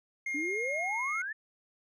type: tone with pitch glide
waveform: triangle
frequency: 2130 to 2154 Hz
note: C7 to C7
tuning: +30 to +50 cents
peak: -30 dBFS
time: 0.26-1.22 s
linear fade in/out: 5 ms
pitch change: +20 cents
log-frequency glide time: 0.37-1.1 s
type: exponential sweep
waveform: sine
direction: up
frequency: 277.2 to 1814 Hz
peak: -34 dBFS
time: 0.34-1.33 s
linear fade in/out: 10 ms
effects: resampled to 24000 Hz